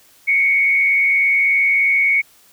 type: tone with frequency modulation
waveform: sine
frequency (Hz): 2217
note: C#7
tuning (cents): 0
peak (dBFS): -12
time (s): 0.27-2.22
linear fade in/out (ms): 20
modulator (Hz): 83.3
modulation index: 0.69
effects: white hiss -51 dBFS RMS until 2.52 s